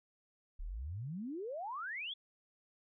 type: exponential sweep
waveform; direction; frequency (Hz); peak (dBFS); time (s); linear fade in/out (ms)
sine; up; 32.7 to 3520; -39; 0.59-2.14; 10
effects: none